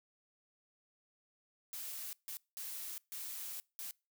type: noise bursts at uneven times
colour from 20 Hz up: blue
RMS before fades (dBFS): -44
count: 5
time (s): 1.73-2.13 / 2.28-2.37 / 2.57-2.98 / 3.12-3.6 / 3.79-3.91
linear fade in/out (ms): 0
effects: noise-tail reverb RT60 0.3 s tail -25 dB re dry